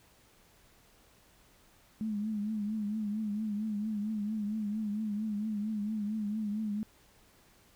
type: tone with vibrato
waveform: sine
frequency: 211.9 Hz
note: G#3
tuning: 35 cents sharp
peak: -31 dBFS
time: 2.01-6.83 s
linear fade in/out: 0 ms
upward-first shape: triangle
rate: 4.4 Hz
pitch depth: 83 cents each way
effects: pink hiss -63 dBFS RMS until 7.75 s